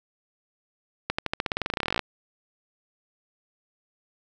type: accelerating click train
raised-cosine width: 0.3 ms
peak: -9 dBFS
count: 23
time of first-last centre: 1.1-1.993 s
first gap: 85 ms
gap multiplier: 0.92
effects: none